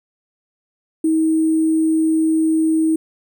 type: tone with sample-and-hold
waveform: sine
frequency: 318.3 Hz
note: D#4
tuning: 39 cents sharp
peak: -13 dBFS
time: 1.04-2.96 s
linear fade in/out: 5 ms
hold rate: 8820 Hz
effects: none